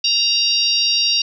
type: harmonic tone with a mistuned harmonic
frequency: 932.3 Hz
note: A#5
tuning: in tune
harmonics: 3 / 4 / 5 / 6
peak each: -20 / -22 / -18 / -20 dBFS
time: 0.04-1.22 s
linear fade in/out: 5 ms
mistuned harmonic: 4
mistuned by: +18 cents
effects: none